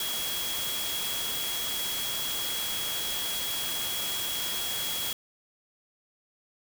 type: tone in noise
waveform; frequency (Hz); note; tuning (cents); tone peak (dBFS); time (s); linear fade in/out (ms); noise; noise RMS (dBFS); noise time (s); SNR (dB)
sine; 3322; G#7; 0; -33; 0-5.13; 2; white; -33; 0-5.13; -3
effects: none